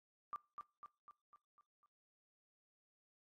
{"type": "tone with echo", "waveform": "sine", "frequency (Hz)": 1181, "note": "D6", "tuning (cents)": 9, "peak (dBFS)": -40, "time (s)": [0.33, 0.36], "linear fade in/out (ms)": 0, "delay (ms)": 250, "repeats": 6, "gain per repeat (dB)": -5, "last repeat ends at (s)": 1.86, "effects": ["noise-tail reverb RT60 0.4 s tail -24 dB re dry", "AAC 48 kbps"]}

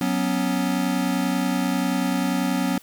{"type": "chord", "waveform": "square", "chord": "F# suspended fourth", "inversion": "none", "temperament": "equal", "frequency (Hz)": [185, 246.9, 277.2], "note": ["F#3", "B3", "C#4"], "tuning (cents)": [0, 0, 0], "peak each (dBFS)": -26, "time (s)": [0.01, 2.78], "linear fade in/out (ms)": 2, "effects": ["white hiss -51 dBFS RMS until 2.82 s"]}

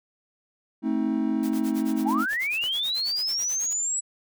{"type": "chord", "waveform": "triangle", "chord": "A diminished", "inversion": "none", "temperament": "just", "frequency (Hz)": [220, 264, 316.8], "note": ["A3", "C4", "Eb4"], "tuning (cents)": [0, 16, 31], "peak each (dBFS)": -25, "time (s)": [0.82, 2.26], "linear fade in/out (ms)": 50}
{"type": "noise with tremolo", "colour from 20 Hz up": "white", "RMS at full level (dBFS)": -40, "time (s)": [1.43, 3.73], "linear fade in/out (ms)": 0, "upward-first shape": "sine", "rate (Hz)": 9.2, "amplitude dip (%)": 100}
{"type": "clicks", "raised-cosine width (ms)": 0.3, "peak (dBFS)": [-27, -25, -23], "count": 3, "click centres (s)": [1.534, 2.332, 2.639]}
{"type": "linear sweep", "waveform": "sine", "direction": "up", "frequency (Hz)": [740, 7902], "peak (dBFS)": -24, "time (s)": [2.05, 4.01], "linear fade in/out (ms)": 20}
{"effects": []}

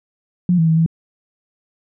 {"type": "tone with pitch steps", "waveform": "sine", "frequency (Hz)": [178, 163, 160.9, 163.7], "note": ["F3", "E3", "E3", "E3"], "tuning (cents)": [33, -19, -42, -12], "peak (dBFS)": -11, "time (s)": [0.49, 0.862], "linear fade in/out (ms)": 2, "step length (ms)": 93, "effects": []}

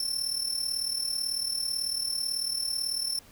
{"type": "tone with amplitude modulation", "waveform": "sawtooth", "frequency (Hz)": 5370, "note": "E8", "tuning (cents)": 31, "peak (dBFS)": -23, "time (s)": [0, 3.19], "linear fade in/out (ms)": 2, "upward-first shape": "sine", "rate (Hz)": 38.1, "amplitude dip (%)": 65, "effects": ["pink hiss -55 dBFS RMS until 3.31 s"]}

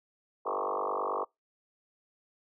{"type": "tone with frequency modulation", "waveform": "sine", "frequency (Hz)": 791, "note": "G5", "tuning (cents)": 15, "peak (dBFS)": -29, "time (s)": [0.45, 1.25], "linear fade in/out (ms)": 20, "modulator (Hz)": 49.3, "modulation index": 8, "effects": ["noise-tail reverb RT60 0.2 s tail -26 dB re dry"]}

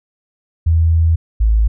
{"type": "tone pair in turn", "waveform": "sine", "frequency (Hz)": [82, 54.37], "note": ["E2", "A1"], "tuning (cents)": [-9, -20], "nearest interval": "perfect fifth", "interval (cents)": 711, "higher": "first", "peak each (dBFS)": -9, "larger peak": "neither", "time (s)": [[0.66, 1.16], [1.4, 1.68]], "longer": "first", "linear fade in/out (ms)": 10, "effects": []}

